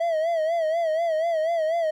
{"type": "tone with vibrato", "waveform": "triangle", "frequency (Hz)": 652, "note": "E5", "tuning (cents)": -19, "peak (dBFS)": -19, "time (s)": [0, 1.91], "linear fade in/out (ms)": 10, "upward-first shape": "sine", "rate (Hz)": 4.1, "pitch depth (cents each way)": 87, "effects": []}